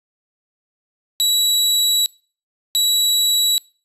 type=tone bursts at uneven times; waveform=sawtooth; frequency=3908 Hz; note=B7; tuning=19 cents flat; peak=-11 dBFS; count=2; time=1.2-2.06 / 2.75-3.58 s; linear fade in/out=0 ms; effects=noise-tail reverb RT60 0.4 s tail -24 dB re dry + resampled to 32000 Hz